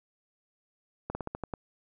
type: slowing click train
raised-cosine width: 1 ms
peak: -20 dBFS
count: 7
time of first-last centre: 1.1-1.538 s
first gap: 50 ms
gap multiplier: 1.15
effects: none